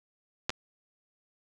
clicks, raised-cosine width 0.2 ms, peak -9 / -19 dBFS, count 2, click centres 0.495 / 0.503 s, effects none

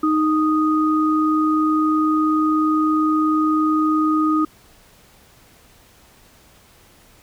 sine tone pair together, 310.5 / 1242 Hz, D#4 / D#6, -3 / -3 cents, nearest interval 2 octaves, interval 2400 cents, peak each -16 / -20 dBFS, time 0.03-4.45 s, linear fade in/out 5 ms, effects pink hiss -51 dBFS RMS until 7.22 s

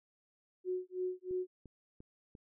sine tone with tremolo, 366.8 Hz, F#4, 15 cents flat, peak -32 dBFS, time 0.64-1.47 s, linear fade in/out 50 ms, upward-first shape sine, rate 3.1 Hz, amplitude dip 100%
click train, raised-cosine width 3 ms, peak -40 dBFS, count 4, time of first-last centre 1.31-2.352 s, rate 2.88 Hz
effects none

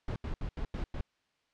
brown noise bursts at uneven times, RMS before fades -35 dBFS, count 6, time 0.08-0.16 / 0.24-0.34 / 0.41-0.49 / 0.57-0.65 / 0.74-0.84 / 0.94-1.01 s, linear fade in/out 2 ms, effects white hiss -75 dBFS RMS until 1.53 s + low-pass 4000 Hz 12 dB/octave

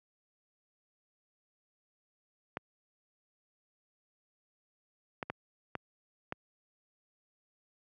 clicks, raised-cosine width 0.5 ms, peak -20 dBFS, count 5, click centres 2.571 / 5.228 / 5.3 / 5.753 / 6.324 s, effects high-pass 100 Hz 12 dB/octave

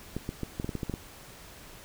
clicks, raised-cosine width 3 ms, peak -19 dBFS, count 10, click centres 0.166 / 0.291 / 0.433 / 0.599 / 0.645 / 0.692 / 0.753 / 0.832 / 0.897 / 0.939 s, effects pink hiss -49 dBFS RMS until 1.84 s

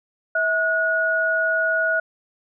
sine tone pair together, 647.7 / 1454 Hz, E5 / F#6, -31 / -31 cents, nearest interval octave + major second, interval 1400 cents, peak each -23 / -19 dBFS, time 0.35-2 s, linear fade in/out 5 ms, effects none

